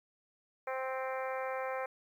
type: harmonic tone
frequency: 261.8 Hz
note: C4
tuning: 1 cent sharp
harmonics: 2 / 3 / 4 / 5 / 6 / 7 / 8 / 9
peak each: -37 / -41 / -43 / -45 / -47 / -48 / -49 / -50 dBFS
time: 0.67-1.86 s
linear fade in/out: 5 ms
effects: 11-bit